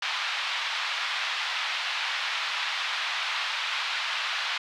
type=band-pass noise; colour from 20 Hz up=white; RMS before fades=-30 dBFS; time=0.02-4.58 s; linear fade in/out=5 ms; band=880 to 3800 Hz; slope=24 dB/octave; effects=none